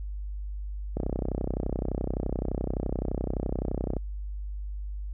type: click train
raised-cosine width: 2 ms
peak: -16 dBFS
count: 96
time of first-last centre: 0.97-3.967 s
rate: 31.7 Hz
effects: added 50 Hz sine -32 dBFS peak until 5.13 s